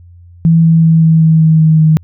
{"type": "tone with pitch steps", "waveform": "sine", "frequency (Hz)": [164.6, 163.46, 162.33, 161.21, 160.1, 158.99, 157.89, 156.8], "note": ["E3", "E3", "E3", "E3", "D#3", "D#3", "D#3", "D#3"], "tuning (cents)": [-2, -14, -26, -38, 50, 38, 26, 14], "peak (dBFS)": -4, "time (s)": [0.45, 1.97], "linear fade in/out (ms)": 0, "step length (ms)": 190, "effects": ["added 87 Hz sine -35 dBFS peak until 2.03 s"]}